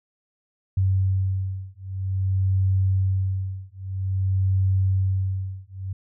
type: beating tone pair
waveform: sine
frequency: 95 / 95.51 Hz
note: F#2 / G2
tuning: +46 / -45 cents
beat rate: 0.51 Hz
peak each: -23 / -23 dBFS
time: 0.77-5.93 s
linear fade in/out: 5 ms
effects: none